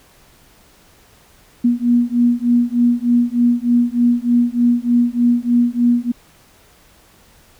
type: beating tone pair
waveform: sine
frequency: 238.7 / 242 Hz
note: A#3 / B3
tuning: +41 / -35 cents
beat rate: 3.3 Hz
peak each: -15 / -15 dBFS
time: 1.64-6.12 s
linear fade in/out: 10 ms
effects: pink hiss -50 dBFS RMS until 7.59 s

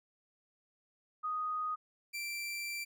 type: tone pair in turn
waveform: sine / sawtooth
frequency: 1244.5 / 2349 Hz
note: D#6 / D7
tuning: 0 / 0 cents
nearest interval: major seventh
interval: 1100 cents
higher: second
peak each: -33 / -34 dBFS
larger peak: first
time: 1.23-1.76 / 2.13-2.85 s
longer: second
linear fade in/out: 20 ms
effects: none

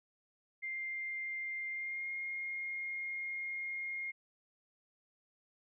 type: tone with pitch glide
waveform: sine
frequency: 2102 to 2135 Hz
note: C7 to C7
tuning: +7 to +34 cents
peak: -37 dBFS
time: 0.62-4.12 s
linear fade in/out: 20 ms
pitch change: +27 cents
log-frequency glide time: 1.69-2.09 s
effects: none

